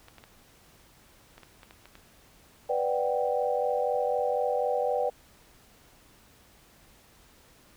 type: clicks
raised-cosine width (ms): 0.3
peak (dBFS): -32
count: 9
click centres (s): 0.084 / 0.183 / 0.239 / 1.38 / 1.433 / 1.632 / 1.709 / 1.856 / 1.954
type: chord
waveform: sine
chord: G major seventh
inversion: first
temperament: equal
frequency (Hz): 493.9 / 587.3 / 740 / 784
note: B4 / D5 / F#5 / G5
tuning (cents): 0 / 0 / 0 / 0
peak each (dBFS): -28 / -30 / -34 / -31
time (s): 2.69-5.1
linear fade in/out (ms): 10
effects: pink hiss -58 dBFS RMS until 7.76 s